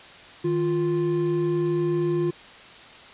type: tone pair together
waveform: triangle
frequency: 155.55 / 349.2 Hz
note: D#3 / F4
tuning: 0 / 0 cents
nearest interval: octave + major second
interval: 1400 cents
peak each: -25 / -20 dBFS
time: 0.44-2.31 s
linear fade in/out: 10 ms
effects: white hiss -45 dBFS RMS until 3.13 s + resampled to 8000 Hz